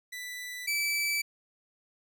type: tone pair in turn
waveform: sawtooth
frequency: 1981 / 2312 Hz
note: B6 / D7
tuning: +5 / -28 cents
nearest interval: minor third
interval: 267 cents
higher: second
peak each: -34 / -24 dBFS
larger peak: second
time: 0.12-0.67 / 0.67-1.22 s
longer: neither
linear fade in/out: 10 ms
effects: none